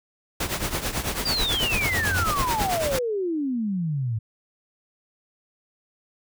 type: noise with tremolo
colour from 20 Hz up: pink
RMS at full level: -24 dBFS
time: 0.4-2.99 s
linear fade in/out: 5 ms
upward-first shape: triangle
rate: 9.1 Hz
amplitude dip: 80%
type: tone with exponential growth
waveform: sine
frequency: 88.7 Hz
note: F2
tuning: 27 cents sharp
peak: -23 dBFS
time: 1.04-2.24 s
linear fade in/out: 5 ms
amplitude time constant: 260 ms
type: exponential sweep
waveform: sine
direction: down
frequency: 4857 to 106 Hz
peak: -23 dBFS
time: 1.25-4.19 s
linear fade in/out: 10 ms
effects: none